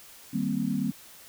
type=chord; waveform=sine; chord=C minor seventh; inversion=first; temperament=equal; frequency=155.56 / 196 / 233.1 / 261.6 Hz; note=Eb3 / G3 / Bb3 / C4; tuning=0 / 0 / 0 / 0 cents; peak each=-34 / -30 / -30 / -31 dBFS; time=0.33-0.92 s; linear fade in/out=10 ms; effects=white hiss -50 dBFS RMS until 1.28 s